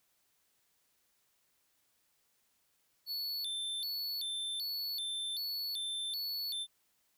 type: tone with vibrato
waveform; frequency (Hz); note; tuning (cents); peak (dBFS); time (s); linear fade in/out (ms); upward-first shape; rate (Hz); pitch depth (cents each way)
square; 3965; B7; +6; -36; 3.06-6.67; 50; square; 1.3; 190
effects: white hiss -75 dBFS RMS until 7.17 s